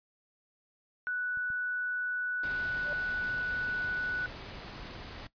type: tone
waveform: sine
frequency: 1480 Hz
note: F#6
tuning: in tune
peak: -30 dBFS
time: 1.07-4.26 s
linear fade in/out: 0 ms
type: clicks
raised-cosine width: 5 ms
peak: -43 / -40 dBFS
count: 2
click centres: 1.373 / 1.503 s
type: noise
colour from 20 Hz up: pink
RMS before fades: -44 dBFS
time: 2.43-5.27 s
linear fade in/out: 5 ms
type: tone with exponential growth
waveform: sine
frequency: 587.3 Hz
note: D5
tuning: in tune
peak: -35 dBFS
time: 2.73-2.93 s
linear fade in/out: 0 ms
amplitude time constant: 42 ms
effects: noise-tail reverb RT60 0.1 s tail -17 dB re dry + resampled to 11025 Hz